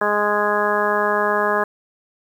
harmonic tone, 207.7 Hz, G#3, in tune, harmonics 1 / 2 / 3 / 4 / 5 / 6 / 7 / 8, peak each -30 / -23 / -23 / -26 / -23 / -25 / -31 / -23 dBFS, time 0.01-1.64 s, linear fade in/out 5 ms, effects 8-bit

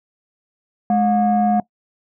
sine tone pair together, 210.6 / 718 Hz, G#3 / F5, +24 / +48 cents, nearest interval octave + major sixth, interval 2124 cents, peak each -15 dBFS, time 0.9-1.6 s, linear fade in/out 2 ms, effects noise-tail reverb RT60 0.1 s tail -21 dB re dry + tanh soft clip ceiling -9 dBFS

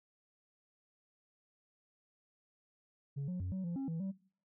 sine tone with pitch steps, 140 / 180.6 / 91.3 / 188.4 / 171.9 / 270.7 / 163.7 / 192.4 Hz, C#3 / F#3 / F#2 / F#3 / F3 / C#4 / E3 / G3, +18 / -42 / -23 / +32 / -27 / -41 / -12 / -32 cents, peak -33 dBFS, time 3.16-4.12 s, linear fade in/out 20 ms, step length 120 ms, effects noise-tail reverb RT60 0.5 s tail -23 dB re dry + tanh soft clip ceiling -35 dBFS

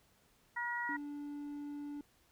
harmonic tone, 478.4 Hz, A#4, 45 cents sharp, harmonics 2 / 3 / 4, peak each -40 / -43 / -38 dBFS, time 0.56-0.97 s, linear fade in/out 10 ms
triangle tone, 290.3 Hz, D4, 20 cents flat, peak -39 dBFS, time 0.89-2.01 s, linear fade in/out 2 ms
effects pink hiss -70 dBFS RMS until 2.31 s

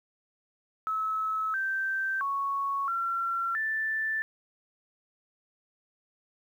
sine tone with pitch steps, 1296 / 1560 / 1109 / 1362 / 1764 Hz, E6 / G6 / C#6 / F6 / A6, -30 / -9 / 0 / -44 / +4 cents, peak -27 dBFS, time 0.87-4.22 s, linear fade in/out 0 ms, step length 670 ms, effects 10-bit

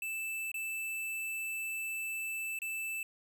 square tone with dropouts, 2642 Hz, E7, 3 cents sharp, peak -36 dBFS, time 0.02-3.03 s, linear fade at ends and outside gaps 2 ms, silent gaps 0.517-0.542 / 2.589-2.618 s, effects none

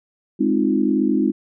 sine chord, F minor seventh, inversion first, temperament equal, 207.7 / 261.6 / 311.1 / 349.2 Hz, Ab3 / C4 / Eb4 / F4, 0 / 0 / 0 / 0 cents, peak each -21 / -20 / -20 / -24 dBFS, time 0.39-1.32 s, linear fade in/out 20 ms, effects none

